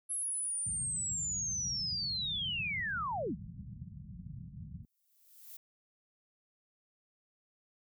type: linear sweep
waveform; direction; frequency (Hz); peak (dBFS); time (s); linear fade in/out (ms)
sine; down; 11000 to 120; -33; 0.09-3.36; 20
type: low-pass noise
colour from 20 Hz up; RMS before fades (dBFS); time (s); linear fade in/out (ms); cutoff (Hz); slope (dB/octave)
white; -45; 0.66-4.85; 2; 190; 48
type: noise with exponential growth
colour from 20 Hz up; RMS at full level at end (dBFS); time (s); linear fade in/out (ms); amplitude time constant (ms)
violet; -47; 4.83-5.57; 5; 160
effects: high-pass 60 Hz 12 dB/octave